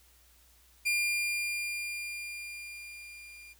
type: tone with level ramp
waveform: 40% pulse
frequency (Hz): 2400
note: D7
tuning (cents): +37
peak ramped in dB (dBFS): -25 to -48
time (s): 0.85-3.54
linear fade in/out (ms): 20
effects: added 60 Hz sine -63 dBFS peak until 3.59 s + white hiss -63 dBFS RMS until 3.59 s